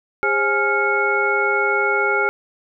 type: tone cluster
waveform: sine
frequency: 406.3 / 533 / 837 / 1397 / 2196 Hz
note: G#4 / C5 / G#5 / F6 / C#7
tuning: -38 / +32 / +13 / 0 / -17 cents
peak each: -22 / -27 / -24 / -19 / -23 dBFS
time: 0.23-2.29 s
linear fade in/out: 0 ms
effects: none